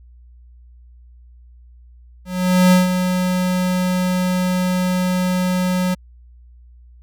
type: tone with ADSR envelope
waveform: square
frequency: 182.5 Hz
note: F#3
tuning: 24 cents flat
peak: -9 dBFS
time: 2.25-5.95 s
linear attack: 470 ms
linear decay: 150 ms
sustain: -8 dB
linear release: 15 ms
effects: added 60 Hz sine -42 dBFS peak until 7.02 s